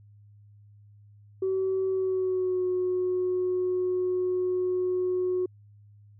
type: tone with pitch glide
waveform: sine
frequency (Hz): 380 to 365.4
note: F#4 to F#4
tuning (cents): +46 to -22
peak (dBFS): -23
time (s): 1.42-5.46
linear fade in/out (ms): 5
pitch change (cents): -68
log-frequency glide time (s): 1.88-2.66
effects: tanh soft clip ceiling -20 dBFS + added 103 Hz sine -51 dBFS peak until 6.19 s